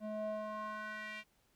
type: tone with band-pass filter sweep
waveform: square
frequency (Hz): 213.7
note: G#3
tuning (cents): +50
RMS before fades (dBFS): -42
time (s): 0-1.24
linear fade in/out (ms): 50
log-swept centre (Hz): 440 to 2500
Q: 3
effects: pink hiss -74 dBFS RMS until 1.55 s